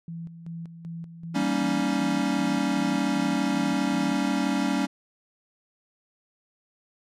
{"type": "tone with tremolo", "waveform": "sine", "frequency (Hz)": 166.8, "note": "E3", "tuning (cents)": 21, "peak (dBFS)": -33, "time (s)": [0.08, 4.17], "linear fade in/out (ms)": 2, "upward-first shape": "square", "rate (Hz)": 2.6, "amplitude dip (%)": 60}
{"type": "chord", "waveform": "square", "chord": "Eb dominant seventh", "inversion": "first", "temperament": "equal with one note detuned", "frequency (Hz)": [196, 233.1, 278.8, 311.1], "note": ["G3", "Bb3", "Db4", "Eb4"], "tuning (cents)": [0, 0, 10, 0], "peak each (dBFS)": [-29, -31, -27, -33], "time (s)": [1.34, 4.87], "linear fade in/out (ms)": 20}
{"effects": ["low-pass 8000 Hz 12 dB/octave"]}